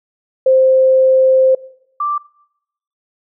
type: tone pair in turn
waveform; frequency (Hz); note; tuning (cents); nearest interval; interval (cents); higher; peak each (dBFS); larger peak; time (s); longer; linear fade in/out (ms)
sine; 523.3 / 1174.8; C5 / D6; 0 / 0; octave + major second; 1400; second; -7 / -15; first; 0.46-1.55 / 2-2.18; first; 5
effects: noise-tail reverb RT60 0.8 s tail -22 dB re dry